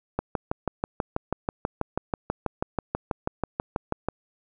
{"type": "click train", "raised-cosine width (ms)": 1, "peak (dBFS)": -11, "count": 25, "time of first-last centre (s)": [0.19, 4.086], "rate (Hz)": 6.16, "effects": []}